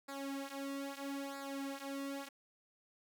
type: tone with flanger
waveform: sawtooth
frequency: 276.5 Hz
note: C#4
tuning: 4 cents flat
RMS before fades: -43 dBFS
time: 0.08-2.29 s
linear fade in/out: 10 ms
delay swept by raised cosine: 0.33 to 4.93 ms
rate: 0.77 Hz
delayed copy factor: -0.85
effects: none